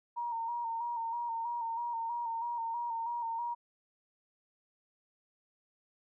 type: tone with vibrato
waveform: sine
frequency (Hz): 932.3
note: A#5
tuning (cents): 0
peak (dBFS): -33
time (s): 0.16-3.55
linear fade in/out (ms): 20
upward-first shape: square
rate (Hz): 3.1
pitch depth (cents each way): 34
effects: none